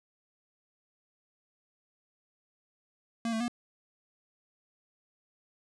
square tone with pitch steps, 230.4 / 222.6 / 239.8 Hz, A#3 / A3 / A#3, -20 / +20 / +49 cents, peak -30 dBFS, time 3.25-3.481 s, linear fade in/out 2 ms, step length 77 ms, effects resampled to 22050 Hz

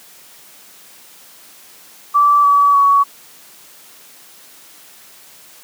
sine tone with pitch steps, 1161 / 1142.4 / 1124 Hz, D6 / D6 / C#6, -20 / -48 / +24 cents, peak -8 dBFS, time 2.14-3.04 s, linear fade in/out 20 ms, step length 300 ms, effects white hiss -43 dBFS RMS until 5.63 s + high-pass 150 Hz 12 dB/octave

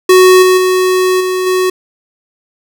square tone with level steps, 370 Hz, F#4, in tune, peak -3 / -6 / -9 / -13 / -10 dBFS, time 0.09-1.7 s, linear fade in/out 5 ms, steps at 0.42 / 0.57 / 1.2 / 1.46 s, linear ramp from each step 10 ms, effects none

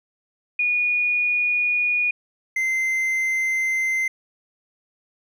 sine / triangle tone pair in turn, 2452 / 2075 Hz, D#7 / C7, -26 / -15 cents, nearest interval minor third, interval 289 cents, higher first, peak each -18 / -18 dBFS, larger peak neither, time 0.59-2.11 / 2.56-4.08 s, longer neither, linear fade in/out 5 ms, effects none

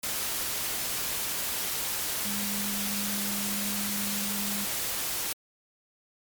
sine tone in noise, 203.2 Hz, G#3, 38 cents flat, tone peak -34 dBFS, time 2.25-4.65 s, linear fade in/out 5 ms, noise white, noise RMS -31 dBFS, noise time 0.03-5.33 s, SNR -6 dB, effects MP3 96 kbps

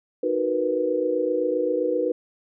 sine chord, B major seventh, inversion first, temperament equal, 311.1 / 370 / 466.2 / 493.9 Hz, D#4 / F#4 / A#4 / B4, 0 / 0 / 0 / 0 cents, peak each -28 / -28 / -29 / -23 dBFS, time 0.23-2.12 s, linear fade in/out 5 ms, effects none

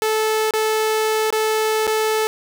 sawtooth tone with dropouts, 435.9 Hz, A4, 16 cents flat, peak -13 dBFS, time 0.02-2.27 s, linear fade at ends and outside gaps 0 ms, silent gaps 0.508-0.537 / 1.304-1.326 / 1.869-1.876 s, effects none

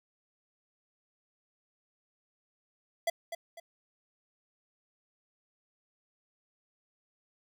square tone with echo, 670 Hz, E5, 28 cents sharp, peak -27 dBFS, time 3.07-3.1 s, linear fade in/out 5 ms, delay 250 ms, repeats 2, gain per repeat -9 dB, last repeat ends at 3.6 s, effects none

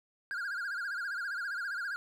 triangle tone with vibrato, 1510 Hz, F#6, 35 cents sharp, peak -32 dBFS, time 0.31-1.96 s, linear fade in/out 0 ms, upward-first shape sine, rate 15 Hz, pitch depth 150 cents each way, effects none

